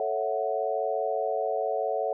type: chord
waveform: sine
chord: F# minor seventh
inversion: first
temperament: equal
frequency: 440 / 554.4 / 659.3 / 740 Hz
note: A4 / C#5 / E5 / F#5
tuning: 0 / 0 / 0 / 0 cents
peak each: -31 dBFS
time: 0-2.13 s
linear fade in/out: 2 ms
effects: none